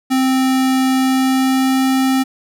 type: tone with pitch glide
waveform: square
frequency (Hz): 261.6 to 263.6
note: C4 to C4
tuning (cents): 0 to +13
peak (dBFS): -13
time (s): 0.1-2.24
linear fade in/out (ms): 20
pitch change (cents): +13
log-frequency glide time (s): 0.9-1.84
effects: none